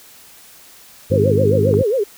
harmonic tone, 50.7 Hz, G#1, 41 cents flat, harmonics 2 / 3 / 4 / 5 / 6 / 7 / 8, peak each -17 / -21 / -23 / -25 / -27 / -28 / -29 dBFS, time 1.1-1.83 s, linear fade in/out 10 ms
sine tone with vibrato, 466.2 Hz, A#4, in tune, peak -14 dBFS, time 1.11-2.04 s, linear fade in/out 10 ms, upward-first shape sine, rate 7.4 Hz, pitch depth 260 cents each way
click, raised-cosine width 1 ms, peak -16 dBFS, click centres 1.74 s
effects white hiss -44 dBFS RMS until 2.17 s

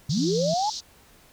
sine linear sweep, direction up, 119.7 to 880 Hz, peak -22 dBFS, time 0.09-0.7 s, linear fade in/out 5 ms
pink band-pass noise, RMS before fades -34 dBFS, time 0.09-0.81 s, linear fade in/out 20 ms, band 3900 to 6200 Hz, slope 48 dB/octave
sine tone, 169.7 Hz, F3, 49 cents flat, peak -26 dBFS, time 0.17-0.54 s, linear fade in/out 5 ms
effects pink hiss -55 dBFS RMS until 1.32 s

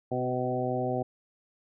harmonic tone with a mistuned harmonic, 126.3 Hz, B2, 39 cents sharp, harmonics 1 / 2 / 3 / 4 / 5 / 6, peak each -34 / -34 / -34 / -34 / -34 / -34 dBFS, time 0.11-1.03 s, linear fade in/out 10 ms, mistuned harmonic 3, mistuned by -16 cents, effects none

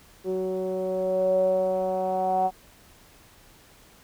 10% pulse tone with low-pass filter sweep, 186.7 Hz, F#3, 16 cents sharp, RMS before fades -25 dBFS, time 0.24-2.51 s, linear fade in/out 50 ms, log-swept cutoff 420 to 750 Hz, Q 8.5, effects pink hiss -54 dBFS RMS until 4.03 s

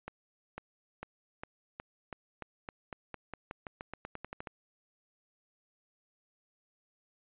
accelerating click train, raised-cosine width 0.5 ms, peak -25 dBFS, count 21, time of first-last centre 0.08-4.472 s, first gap 500 ms, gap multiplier 0.9, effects resampled to 8000 Hz

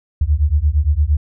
sine beating tone pair, 70.2 / 78.9 Hz, C#2 / D#2, +22 / +25 cents, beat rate 8.7 Hz, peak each -15 dBFS, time 0.21-1.17 s, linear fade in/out 5 ms, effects none

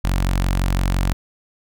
sawtooth tone with notch filter, 45.9 Hz, F#1, 13 cents flat, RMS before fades -19 dBFS, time 0.04-1.13 s, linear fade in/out 0 ms, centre 420 Hz, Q 1.4, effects none

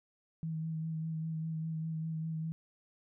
sine tone with vibrato, 160.2 Hz, E3, 49 cents flat, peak -34 dBFS, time 0.43-2.52 s, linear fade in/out 0 ms, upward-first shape sine, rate 5 Hz, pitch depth 21 cents each way, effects none

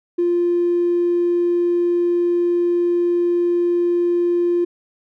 triangle tone with tanh clipping, 348.3 Hz, F4, 5 cents flat, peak -14 dBFS, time 0.18-4.65 s, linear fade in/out 10 ms, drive 1 dB, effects none

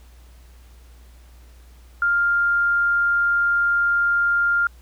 sine tone, 1400 Hz, F6, 4 cents sharp, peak -16 dBFS, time 2.02-4.67 s, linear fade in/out 2 ms, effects added 60 Hz sine -44 dBFS peak until 4.81 s + pink hiss -56 dBFS RMS until 4.81 s

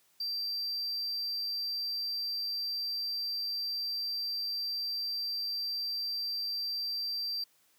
triangle tone, 4699 Hz, D8, in tune, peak -31 dBFS, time 0.2-7.44 s, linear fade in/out 5 ms, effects white hiss -68 dBFS RMS until 7.78 s + high-pass 100 Hz 12 dB/octave

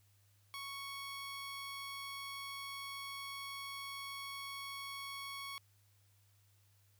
15% pulse tone, 1108.7 Hz, C#6, in tune, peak -37 dBFS, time 0.54-5.58 s, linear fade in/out 0 ms, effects added 100 Hz sine -68 dBFS peak until 6.99 s + white hiss -74 dBFS RMS until 6.99 s

